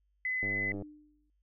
sine tone, 2021 Hz, B6, 39 cents sharp, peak -30 dBFS, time 0.25-0.72 s, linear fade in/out 2 ms
click train, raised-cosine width 2 ms, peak -28 dBFS, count 40, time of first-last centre 0.43-0.822 s, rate 99.5 Hz
sine tone with exponential decay, 300.1 Hz, D4, 38 cents sharp, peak -37 dBFS, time 0.74-1.3 s, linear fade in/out 0 ms, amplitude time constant 120 ms
effects added 50 Hz sine -70 dBFS peak until 1.42 s

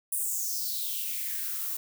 violet noise with high-pass filter sweep, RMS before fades -32 dBFS, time 0.12-1.77 s, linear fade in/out 5 ms, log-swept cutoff 9700 to 990 Hz, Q 4.5, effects none

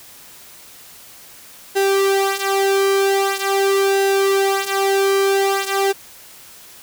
sawtooth tone with flanger, 392 Hz, G4, in tune, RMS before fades -17 dBFS, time 1.75-5.93 s, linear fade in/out 20 ms, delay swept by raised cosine 0.89 to 3.69 ms, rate 0.44 Hz, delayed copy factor -0.75, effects white hiss -42 dBFS RMS until 6.82 s

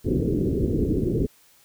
white low-pass noise, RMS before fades -23 dBFS, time 0.04-1.27 s, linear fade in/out 20 ms, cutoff 420 Hz, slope 48 dB/octave, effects white hiss -57 dBFS RMS until 1.64 s

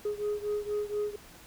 sine beating tone pair, 415.3 / 419.5 Hz, G#4 / G#4, 0 / +17 cents, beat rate 4.2 Hz, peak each -30 / -32 dBFS, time 0.05-1.16 s, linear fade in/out 5 ms, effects tanh soft clip ceiling -26 dBFS + pink hiss -52 dBFS RMS until 1.46 s

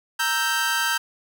sawtooth chord, E diminished, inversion second, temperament equal, 932.3 / 1318.5 / 1568 Hz, Bb5 / E6 / G6, 0 / 0 / 0 cents, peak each -24 / -25 / -19 dBFS, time 0.19-0.98 s, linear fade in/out 10 ms, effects none

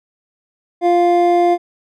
triangle tone pair together, 348.2 / 700 Hz, F4 / F5, -5 / +4 cents, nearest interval octave, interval 1209 cents, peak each -11 dBFS, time 0.81-1.58 s, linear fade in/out 50 ms, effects none

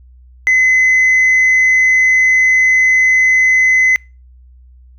sine tone with tanh clipping, 2035 Hz, C7, 49 cents flat, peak -8 dBFS, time 0.47-3.96 s, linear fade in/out 0 ms, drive 1 dB, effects noise-tail reverb RT60 0.3 s tail -26 dB re dry + added 62 Hz sine -39 dBFS peak until 4.98 s

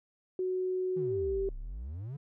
sine tone with pitch glide, 370 to 389.5 Hz, F#4 to G4, 0 to -11 cents, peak -29 dBFS, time 0.39-1.49 s, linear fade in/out 2 ms, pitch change +89 cents, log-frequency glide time 1.07-1.15 s
triangle exponential two-way sweep, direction down then up, 174.61 to 31.66 to 150.1 Hz, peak -35 dBFS, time 0.96-2.17 s, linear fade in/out 10 ms, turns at 1.57 s
effects none

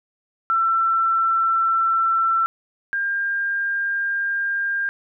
sine tone pair in turn, 1342 / 1602.8 Hz, E6 / G6, +31 / +38 cents, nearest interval minor third, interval 307 cents, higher second, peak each -16 / -20 dBFS, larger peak first, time 0.5-2.46 / 2.93-4.89 s, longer neither, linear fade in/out 0 ms, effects none

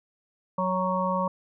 harmonic tone with a mistuned harmonic, 185 Hz, F#3, in tune, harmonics 1 / 3 / 5 / 6, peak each -29 / -29 / -29 / -29 dBFS, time 0.58-1.28 s, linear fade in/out 5 ms, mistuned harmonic 5, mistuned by +15 cents, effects none

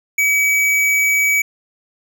sine tone with hard clipping, 2279 Hz, C#7, 47 cents sharp, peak -14 dBFS, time 0.18-1.42 s, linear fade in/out 5 ms, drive 15 dB, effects none

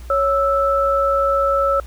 sine tone pair together, 553.9 / 1318.5 Hz, C#5 / E6, -1 / 0 cents, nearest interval octave + minor third, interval 1501 cents, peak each -17 dBFS, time 0.1-1.8 s, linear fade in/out 2 ms, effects added 60 Hz sine -32 dBFS peak until 1.86 s + pink hiss -47 dBFS RMS until 1.86 s

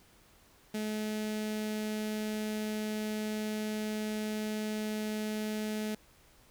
sawtooth tone with notch filter, 214.3 Hz, A3, 45 cents flat, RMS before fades -35 dBFS, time 0.74-5.95 s, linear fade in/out 5 ms, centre 1100 Hz, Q 1.5, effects pink hiss -62 dBFS RMS until 6.5 s

